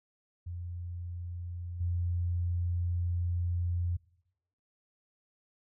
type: tone with level steps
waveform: sine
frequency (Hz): 87.31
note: F2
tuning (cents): 0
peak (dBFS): -36 / -28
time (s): 0.46-3.97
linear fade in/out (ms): 10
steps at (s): 1.8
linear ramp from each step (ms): 10
effects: noise-tail reverb RT60 0.9 s tail -24 dB re dry